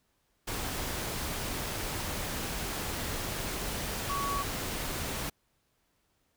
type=tone in noise; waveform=sine; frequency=1126 Hz; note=C#6; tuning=27 cents sharp; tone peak=-31 dBFS; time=4.09-4.43 s; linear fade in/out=10 ms; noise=pink; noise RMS=-35 dBFS; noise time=0.47-5.3 s; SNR=+1 dB; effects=pink hiss -74 dBFS RMS until 6.36 s